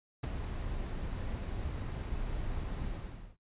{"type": "noise with ADSR envelope", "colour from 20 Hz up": "brown", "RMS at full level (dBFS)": -27, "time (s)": [0.23, 3.37], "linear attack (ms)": 10, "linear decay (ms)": 13, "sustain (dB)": -10, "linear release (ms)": 520, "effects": ["noise-tail reverb RT60 0.1 s tail -17 dB re dry", "resampled to 8000 Hz"]}